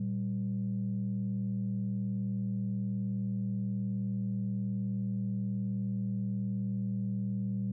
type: tone pair together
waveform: sine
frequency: 115.43 / 194.3 Hz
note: A#2 / G3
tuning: -17 / -15 cents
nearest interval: major sixth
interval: 902 cents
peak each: -34 / -31 dBFS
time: 0-7.72 s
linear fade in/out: 5 ms
effects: tanh soft clip ceiling -25 dBFS